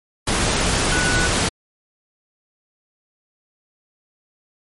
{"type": "tone in noise", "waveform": "sine", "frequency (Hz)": 1480, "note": "F#6", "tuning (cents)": 0, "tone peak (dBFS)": -21, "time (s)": [0.92, 1.27], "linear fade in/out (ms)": 5, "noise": "pink", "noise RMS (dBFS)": -19, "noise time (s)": [0.27, 1.49], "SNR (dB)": -5, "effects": ["MP3 48 kbps"]}